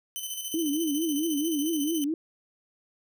10% pulse tone with tremolo, 3042 Hz, F#7, 47 cents sharp, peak -23 dBFS, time 0.16-2.04 s, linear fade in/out 0 ms, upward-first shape square, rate 14 Hz, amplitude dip 45%
sine tone with vibrato, 308.1 Hz, D#4, 17 cents flat, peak -25 dBFS, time 0.54-2.14 s, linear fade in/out 2 ms, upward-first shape triangle, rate 4.5 Hz, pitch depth 190 cents each way
effects none

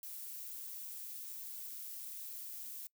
violet noise with amplitude modulation, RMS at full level -45 dBFS, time 0.03-2.87 s, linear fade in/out 2 ms, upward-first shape sine, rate 126 Hz, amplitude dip 25%, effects noise-tail reverb RT60 0.1 s tail -23 dB re dry

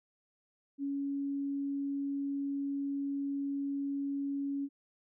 sine tone, 279.5 Hz, C#4, 14 cents sharp, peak -32 dBFS, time 0.78-4.69 s, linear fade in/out 50 ms, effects none

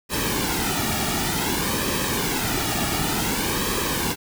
pink noise with flanger, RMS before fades -24 dBFS, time 0.09-4.16 s, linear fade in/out 50 ms, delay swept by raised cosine 1.4 to 1.96 ms, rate 0.55 Hz, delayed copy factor -0.65, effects none

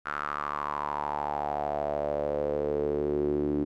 sawtooth tone with band-pass filter sweep, 73.42 Hz, D2, in tune, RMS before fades -30 dBFS, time 0.05-3.65 s, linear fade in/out 20 ms, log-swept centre 1400 to 310 Hz, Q 5.9, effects none

